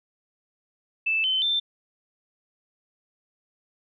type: tone with pitch steps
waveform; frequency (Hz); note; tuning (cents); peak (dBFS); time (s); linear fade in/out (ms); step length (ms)
sine; 2637 / 3064 / 3561; E7 / G7 / A7; 0 / -40 / +20; -21; 1.06-1.6; 10; 180
effects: none